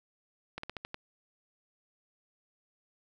slowing click train, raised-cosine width 0.3 ms, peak -22 dBFS, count 6, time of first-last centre 0.58-0.944 s, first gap 54 ms, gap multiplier 1.15, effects none

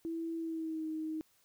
sine tone with pitch glide, 329.6 to 314.5 Hz, E4 to D#4, 0 to +19 cents, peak -35 dBFS, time 0.05-1.21 s, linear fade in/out 0 ms, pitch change -81 cents, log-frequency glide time 0.37-0.87 s, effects white hiss -70 dBFS RMS until 1.44 s

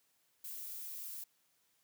violet noise, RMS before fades -45 dBFS, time 0.44-1.24 s, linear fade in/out 5 ms, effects white hiss -75 dBFS RMS until 1.83 s + high-pass 80 Hz 12 dB/octave

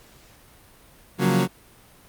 30% pulse chord, Gb major seventh, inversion second, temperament equal, 138.59 / 174.61 / 185 / 233.1 Hz, Db3 / F3 / Gb3 / Bb3, 0 / 0 / 0 / 0 cents, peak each -21 / -24 / -18 / -24 dBFS, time 1.18-1.48 s, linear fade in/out 50 ms, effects pink hiss -52 dBFS RMS until 2.08 s + Opus 48 kbps

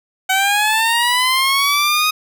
15% pulse linear sweep, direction up, 751 to 1255 Hz, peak -7 dBFS, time 0.29-2.11 s, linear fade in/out 10 ms, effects none

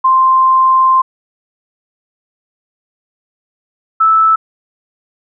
sine tone pair in turn, 1046.5 / 1312.9 Hz, C6 / E6, 0 / -7 cents, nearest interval major third, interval 393 cents, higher second, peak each -6 dBFS, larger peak neither, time 0.04-1.02 / 4-4.36 s, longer first, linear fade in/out 10 ms, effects none

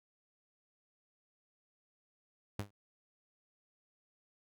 sawtooth tone with exponential decay, 101.4 Hz, G#2, 41 cents flat, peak -29 dBFS, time 2.59-2.71 s, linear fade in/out 5 ms, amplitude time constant 25 ms, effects none

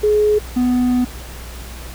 sine / triangle tone pair in turn, 421.4 / 248.5 Hz, G#4 / B3, +25 / +11 cents, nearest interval major sixth, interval 914 cents, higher first, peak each -11 dBFS, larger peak neither, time 0.03-0.39 / 0.56-1.05 s, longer second, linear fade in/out 10 ms, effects added 60 Hz sine -31 dBFS peak until 1.94 s + pink hiss -36 dBFS RMS until 1.94 s

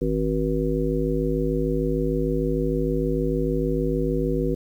harmonic tone, 53.3 Hz, G#1, 46 cents sharp, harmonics 1 / 3 / 5 / 7 / 9, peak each -27 / -27 / -27 / -27 / -27 dBFS, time 0.01-4.55 s, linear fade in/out 10 ms, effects 9-bit

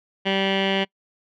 15% pulse tone with low-pass filter, 194.1 Hz, G3, 17 cents flat, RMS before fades -22 dBFS, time 0.25-0.85 s, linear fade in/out 20 ms, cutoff 2800 Hz, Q 6.5, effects noise-tail reverb RT60 0.1 s tail -26 dB re dry

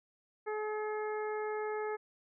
harmonic tone, 426.6 Hz, G#4, 46 cents sharp, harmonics 1 / 2 / 3 / 4 / 5, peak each -35 / -41 / -45 / -47 / -49 dBFS, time 0.46-1.97 s, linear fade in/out 20 ms, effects none

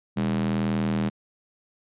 square tone with high-pass filter, 40.47 Hz, E1, 31 cents flat, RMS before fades -25 dBFS, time 0.16-1.1 s, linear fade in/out 20 ms, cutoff 170 Hz, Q 5.7, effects resampled to 8000 Hz

